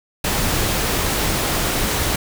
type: noise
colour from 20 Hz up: pink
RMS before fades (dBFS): -20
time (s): 0.24-2.16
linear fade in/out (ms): 5
effects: none